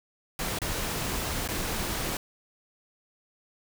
pink noise with dropouts, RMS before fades -31 dBFS, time 0.39-2.17 s, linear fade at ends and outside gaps 2 ms, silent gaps 0.588-0.617 / 1.477-1.487 s, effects none

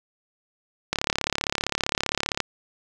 click train, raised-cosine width 0.2 ms, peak -5 dBFS, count 53, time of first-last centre 0.93-2.403 s, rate 35.3 Hz, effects none

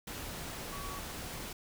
sine tone in noise, 1130 Hz, C#6, 33 cents sharp, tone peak -44 dBFS, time 0.72-0.99 s, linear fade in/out 5 ms, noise pink, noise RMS -42 dBFS, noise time 0.07-1.53 s, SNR -5 dB, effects none

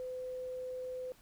sine tone, 508 Hz, B4, 49 cents sharp, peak -38 dBFS, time 0-1.12 s, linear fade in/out 0 ms, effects added 50 Hz sine -70 dBFS peak until 1.21 s + pink hiss -63 dBFS RMS until 1.21 s

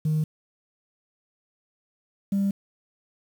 sine tone pair in turn, 154.9 / 198 Hz, D#3 / G3, -7 / +18 cents, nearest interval major third, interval 425 cents, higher second, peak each -19 dBFS, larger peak neither, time 0.05-0.24 / 2.32-2.51 s, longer neither, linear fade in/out 5 ms, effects tanh soft clip ceiling -18 dBFS + 8-bit

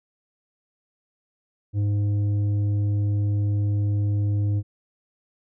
triangle tone with tanh clipping, 102.5 Hz, G#2, 22 cents flat, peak -21 dBFS, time 1.73-4.63 s, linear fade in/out 50 ms, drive 11 dB, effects none

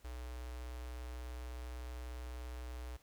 square tone with notch filter, 61.74 Hz, B1, in tune, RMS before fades -45 dBFS, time 0.04-2.97 s, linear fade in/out 10 ms, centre 190 Hz, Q 0.78, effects pink hiss -68 dBFS RMS until 3.02 s

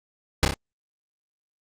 pink noise with echo, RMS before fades -17 dBFS, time 0.43-0.45 s, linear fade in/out 0 ms, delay 30 ms, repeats 3, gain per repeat -4 dB, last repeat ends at 0.54 s, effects low-pass 8000 Hz 12 dB/octave + Opus 48 kbps

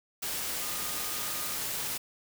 sine tone in noise, 1226 Hz, D#6, 26 cents flat, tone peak -45 dBFS, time 0.61-1.56 s, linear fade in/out 10 ms, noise white, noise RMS -34 dBFS, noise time 0.22-1.98 s, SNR -14 dB, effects none

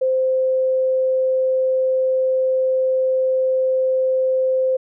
sine tone, 520 Hz, C5, 11 cents flat, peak -15 dBFS, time 0.01-4.77 s, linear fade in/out 10 ms, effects none

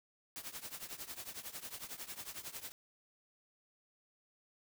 white noise with tremolo, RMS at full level -43 dBFS, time 0.36-2.72 s, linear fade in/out 0 ms, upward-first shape triangle, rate 11 Hz, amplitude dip 90%, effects none

